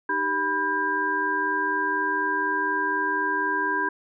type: tone cluster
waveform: sine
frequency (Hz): 307.5 / 391.6 / 986 / 1599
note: D#4 / G4 / B5 / G6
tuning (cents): -20 / -2 / -3 / +34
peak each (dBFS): -33 / -32 / -26 / -25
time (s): 0.09-3.89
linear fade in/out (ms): 5
effects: none